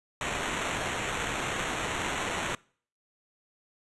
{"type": "noise with sample-and-hold", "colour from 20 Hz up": "white", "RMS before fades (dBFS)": -32, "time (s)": [0.21, 2.55], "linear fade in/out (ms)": 2, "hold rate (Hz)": 4900, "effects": ["noise-tail reverb RT60 0.5 s tail -25 dB re dry", "resampled to 24000 Hz"]}